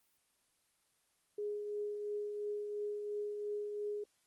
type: tone with tremolo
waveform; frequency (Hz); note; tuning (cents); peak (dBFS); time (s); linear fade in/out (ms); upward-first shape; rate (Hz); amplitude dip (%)
sine; 415.3; G#4; 0; -35; 1.38-4.04; 5; triangle; 2.9; 40
effects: white hiss -75 dBFS RMS until 4.26 s + Opus 24 kbps